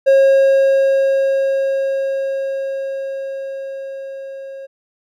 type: tone with level ramp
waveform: triangle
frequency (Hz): 542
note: C#5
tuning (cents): -39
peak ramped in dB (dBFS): -5 to -27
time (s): 0.06-4.67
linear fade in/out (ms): 20
effects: none